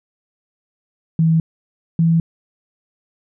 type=tone pair in turn; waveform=sine; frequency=162.3 / 165.23 Hz; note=E3 / E3; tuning=-27 / +4 cents; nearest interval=unison; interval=31 cents; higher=second; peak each=-11 dBFS; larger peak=neither; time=1.19-1.4 / 1.99-2.2 s; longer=neither; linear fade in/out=2 ms; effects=none